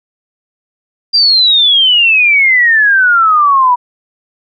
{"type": "exponential sweep", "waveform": "sine", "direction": "down", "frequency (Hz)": [4800, 964], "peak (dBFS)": -5, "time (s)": [1.13, 3.76], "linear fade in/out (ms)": 20, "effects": []}